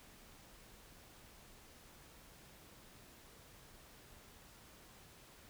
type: silence
effects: pink hiss -60 dBFS RMS until 5.49 s